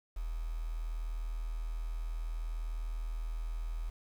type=tone with quantisation; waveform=sine; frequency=40.3 Hz; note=E1; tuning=38 cents flat; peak=-34 dBFS; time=0.16-3.9 s; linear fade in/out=10 ms; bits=9; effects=none